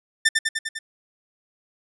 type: tone with echo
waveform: sawtooth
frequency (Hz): 1790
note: A6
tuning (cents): +29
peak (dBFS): -10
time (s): 0.25-0.29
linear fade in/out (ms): 10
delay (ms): 100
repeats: 5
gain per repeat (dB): -3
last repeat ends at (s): 0.79
effects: resampled to 24000 Hz